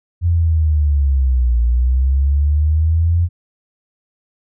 sine linear two-way sweep, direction down then up, 87.31 to 58 to 87.31 Hz, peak -11 dBFS, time 0.21-3.29 s, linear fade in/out 50 ms, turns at 1.6 s, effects none

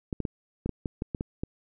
clicks, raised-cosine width 3 ms, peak -17 dBFS, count 10, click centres 0.128 / 0.203 / 0.252 / 0.66 / 0.693 / 0.858 / 1.021 / 1.148 / 1.209 / 1.435 s, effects none

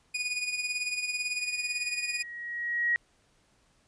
sawtooth tone with tremolo, 2464 Hz, D#7, 17 cents flat, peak -24 dBFS, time 0.14-2.23 s, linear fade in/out 10 ms, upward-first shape sine, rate 18 Hz, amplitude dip 60%
sine tone with exponential growth, 1900 Hz, A#6, 33 cents sharp, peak -22 dBFS, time 1.39-2.96 s, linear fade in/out 0 ms, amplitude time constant 340 ms
effects pink hiss -67 dBFS RMS until 3.87 s + resampled to 22050 Hz

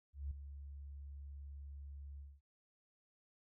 sine tone with ADSR envelope, 70.4 Hz, C#2, 27 cents sharp, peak -37 dBFS, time 0.13-2.41 s, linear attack 180 ms, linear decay 5 ms, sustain -10 dB, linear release 220 ms, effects none

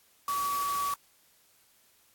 sine tone in noise, 1138 Hz, C#6, 45 cents sharp, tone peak -28 dBFS, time 0.28-0.94 s, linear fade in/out 2 ms, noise white, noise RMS -39 dBFS, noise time 0.28-0.94 s, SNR +8 dB, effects white hiss -64 dBFS RMS until 2.14 s + AAC 64 kbps

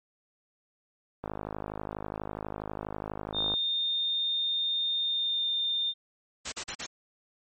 click train, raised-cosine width 1 ms, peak -21 dBFS, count 121, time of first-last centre 1.24-3.539 s, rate 52.2 Hz
sine tone with pitch glide, 3641 to 3618 Hz, A#7 to A7, -41 to +48 cents, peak -26 dBFS, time 3.33-5.94 s, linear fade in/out 50 ms, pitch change -11 cents, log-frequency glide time 5.01-5.47 s
white noise bursts, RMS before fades -33 dBFS, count 4, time 6.45-6.865 s, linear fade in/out 10 ms, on 73 ms, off 41 ms
effects MP3 32 kbps

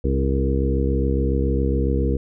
harmonic tone with a mistuned harmonic, 67.2 Hz, C2, 47 cents sharp, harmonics 1 / 2 / 3 / 4 / 5 / 6 / 7, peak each -20 / -26 / -28 / -27 / -29 / -30 / -27 dBFS, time 0.04-2.17 s, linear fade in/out 5 ms, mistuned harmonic 6, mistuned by +16 cents, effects none

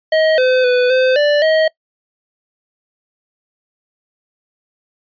square tone with pitch steps, 632 / 511 / 497.2 / 515 / 587 / 633 Hz, D#5 / C5 / B4 / C5 / D5 / D#5, +27 / -41 / +12 / -28 / -1 / +30 cents, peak -11 dBFS, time 0.12-1.68 s, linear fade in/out 5 ms, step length 260 ms, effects noise-tail reverb RT60 0.1 s tail -23 dB re dry + resampled to 11025 Hz

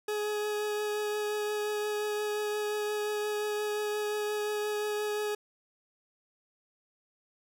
40% pulse tone with vibrato, 420 Hz, G#4, 19 cents sharp, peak -29 dBFS, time 0.08-5.35 s, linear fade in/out 5 ms, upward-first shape triangle, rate 5.7 Hz, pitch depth 12 cents each way, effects none

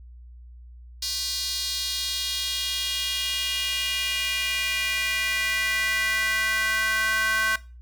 square tone with high-pass filter sweep, 219.2 Hz, A3, 6 cents flat, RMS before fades -26 dBFS, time 1.02-7.56 s, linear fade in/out 5 ms, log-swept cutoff 4500 to 1500 Hz, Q 3.2, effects noise-tail reverb RT60 0.3 s tail -18 dB re dry + added 60 Hz sine -42 dBFS peak until 7.81 s

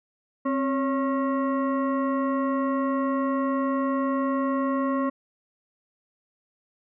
sine tone with frequency modulation, 265.3 Hz, C4, 24 cents sharp, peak -22 dBFS, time 0.45-5.1 s, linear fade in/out 10 ms, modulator 822 Hz, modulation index 0.98, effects none

